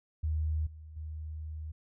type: tone with level steps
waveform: sine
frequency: 77.78 Hz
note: D#2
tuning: in tune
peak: -28 / -45 / -37 dBFS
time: 0.23-1.72 s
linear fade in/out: 10 ms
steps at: 0.66 / 0.96 s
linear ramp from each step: 10 ms
effects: none